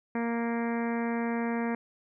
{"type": "harmonic tone", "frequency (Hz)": 233.1, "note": "A#3", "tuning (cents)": 0, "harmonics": [1, 2, 3, 4, 5, 6, 7, 8, 9, 10], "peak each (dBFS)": [-29, -35, -39, -39, -45, -47, -43, -44, -45, -48], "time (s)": [0.15, 1.75], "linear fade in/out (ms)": 2, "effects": []}